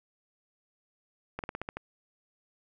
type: slowing click train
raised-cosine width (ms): 0.5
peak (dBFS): -20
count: 7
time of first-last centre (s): 1.39-1.77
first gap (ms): 48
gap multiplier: 1.11
effects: none